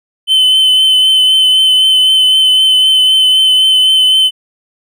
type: tone with vibrato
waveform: triangle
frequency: 3053 Hz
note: G7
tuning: 46 cents flat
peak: -4 dBFS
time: 0.27-4.31 s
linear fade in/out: 50 ms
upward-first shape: triangle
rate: 3.9 Hz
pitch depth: 20 cents each way
effects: none